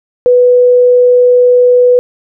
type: tone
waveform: sine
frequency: 493.9 Hz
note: B4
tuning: in tune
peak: -3 dBFS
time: 0.26-1.99 s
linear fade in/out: 0 ms
effects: none